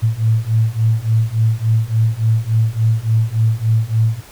sine beating tone pair, 110 / 113.5 Hz, A2 / A#2, 0 / -46 cents, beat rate 3.5 Hz, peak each -16 / -15 dBFS, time 0.02-4.21 s, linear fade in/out 20 ms, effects pink hiss -41 dBFS RMS until 4.31 s

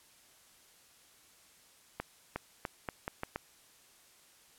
accelerating click train, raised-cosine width 0.5 ms, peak -20 dBFS, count 7, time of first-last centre 2-3.36 s, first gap 360 ms, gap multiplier 0.81, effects white hiss -62 dBFS RMS until 4.58 s + low-pass 12000 Hz 12 dB/octave

